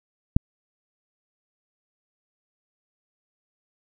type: click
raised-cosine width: 5 ms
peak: -3 dBFS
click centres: 0.365 s
effects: none